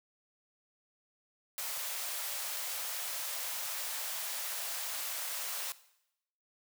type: high-pass noise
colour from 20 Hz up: white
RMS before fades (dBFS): -38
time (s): 1.58-5.72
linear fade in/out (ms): 0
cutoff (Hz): 510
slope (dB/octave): 48
effects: noise-tail reverb RT60 0.8 s tail -17 dB re dry